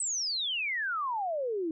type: exponential sweep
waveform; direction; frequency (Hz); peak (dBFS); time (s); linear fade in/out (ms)
sine; down; 8320 to 309.7; -29; 0-1.71; 2
effects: none